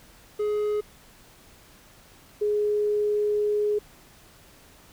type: tone pair in turn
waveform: triangle / sine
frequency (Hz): 419.6 / 417.7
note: G#4 / G#4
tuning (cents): +18 / +10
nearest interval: unison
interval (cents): 8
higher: first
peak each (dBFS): -21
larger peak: neither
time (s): 0.39-0.81 / 2.41-3.79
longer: second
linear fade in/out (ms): 10
effects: pink hiss -53 dBFS RMS until 4.92 s